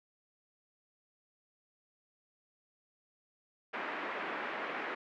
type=band-pass noise; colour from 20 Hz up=white; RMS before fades=-39 dBFS; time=3.73-4.95 s; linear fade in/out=10 ms; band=240 to 2100 Hz; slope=24 dB/octave; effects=none